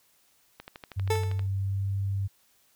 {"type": "click train", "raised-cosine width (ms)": 0.3, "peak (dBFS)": -25, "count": 11, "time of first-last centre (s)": [0.6, 1.394], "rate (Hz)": 12.6}
{"type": "tone with pitch glide", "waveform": "sine", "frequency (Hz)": [96.5, 98.3], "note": ["G2", "G2"], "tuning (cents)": [-27, 5], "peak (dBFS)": -26, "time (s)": [0.96, 2.28], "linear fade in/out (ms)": 20, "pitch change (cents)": 32, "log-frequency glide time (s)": [1.25, 1.91]}
{"type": "tone with exponential decay", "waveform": "30% pulse", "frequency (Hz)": 440, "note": "A4", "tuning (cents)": 0, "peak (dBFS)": -20, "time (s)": [1.1, 1.47], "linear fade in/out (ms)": 5, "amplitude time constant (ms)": 80}
{"effects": ["white hiss -65 dBFS RMS until 2.75 s"]}